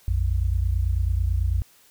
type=tone pair together; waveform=sine; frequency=58.47 / 87.6 Hz; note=A#1 / F2; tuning=+6 / +6 cents; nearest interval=perfect fifth; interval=700 cents; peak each=-22 / -23 dBFS; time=0.08-1.62 s; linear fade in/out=0 ms; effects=white hiss -56 dBFS RMS until 1.9 s